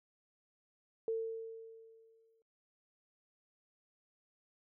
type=tone with exponential decay; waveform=sine; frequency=450.1 Hz; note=A4; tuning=39 cents sharp; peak=-31 dBFS; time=1.08-2.42 s; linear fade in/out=1 ms; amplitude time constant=290 ms; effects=noise-tail reverb RT60 0.5 s tail -25 dB re dry